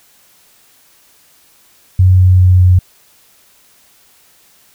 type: tone with pitch steps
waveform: sine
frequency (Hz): 92.5 / 91.97 / 91.44 / 90.91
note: F#2 / F#2 / F#2 / F#2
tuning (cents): 0 / -10 / -20 / -30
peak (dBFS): -4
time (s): 1.99-2.79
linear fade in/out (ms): 5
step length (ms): 200
effects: white hiss -49 dBFS RMS until 4.74 s